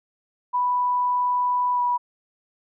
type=tone with pitch glide; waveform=sine; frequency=987.8 to 977 Hz; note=B5 to B5; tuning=0 to -19 cents; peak=-19 dBFS; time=0.53-1.98 s; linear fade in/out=20 ms; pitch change=-19 cents; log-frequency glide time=1.73-1.81 s; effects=none